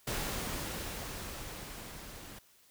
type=noise with level ramp; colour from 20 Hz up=pink; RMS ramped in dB=-35 to -49 dBFS; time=0.07-2.39 s; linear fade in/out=5 ms; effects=white hiss -64 dBFS RMS until 2.7 s